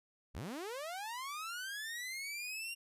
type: linear sweep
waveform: sawtooth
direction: up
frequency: 41.2 to 2800 Hz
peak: -37 dBFS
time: 0.34-2.75 s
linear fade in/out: 20 ms
effects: resampled to 32000 Hz